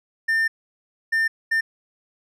triangle tone bursts at uneven times, 1800 Hz, A6, 39 cents sharp, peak -16 dBFS, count 3, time 0.28-0.48 / 1.12-1.28 / 1.51-1.61 s, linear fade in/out 10 ms, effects none

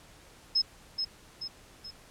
sine tone with echo, 5170 Hz, E8, 34 cents flat, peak -22 dBFS, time 0.55-0.62 s, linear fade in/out 10 ms, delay 430 ms, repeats 3, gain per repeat -6 dB, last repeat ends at 1.91 s, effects pink hiss -55 dBFS RMS until 2.1 s + low-pass 11000 Hz 12 dB/octave

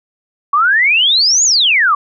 sine exponential two-way sweep, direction up then down, 1108.7 to 7040 to 1108.7 Hz, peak -8 dBFS, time 0.53-1.95 s, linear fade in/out 5 ms, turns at 1.44 s, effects none

